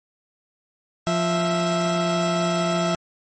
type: tone pair together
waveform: 30% pulse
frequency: 174.47 / 659.3 Hz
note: F3 / E5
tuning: -1 / 0 cents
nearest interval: octave + major seventh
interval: 2301 cents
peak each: -20 dBFS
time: 1.07-2.95 s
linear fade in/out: 0 ms
effects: MP3 32 kbps